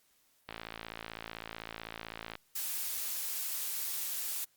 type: click train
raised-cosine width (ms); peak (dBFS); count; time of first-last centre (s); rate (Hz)
0.3; -24; 105; 0.49-2.354; 55.8
type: noise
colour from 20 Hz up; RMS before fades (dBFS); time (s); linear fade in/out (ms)
blue; -36; 2.55-4.45; 10
effects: white hiss -70 dBFS RMS until 4.56 s + Opus 48 kbps